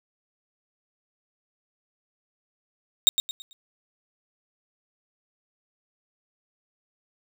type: tone with echo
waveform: 35% pulse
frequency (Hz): 3726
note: A#7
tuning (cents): -2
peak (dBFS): -10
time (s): 3.07-3.09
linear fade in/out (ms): 0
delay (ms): 110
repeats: 4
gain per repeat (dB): -9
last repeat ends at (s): 3.53
effects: none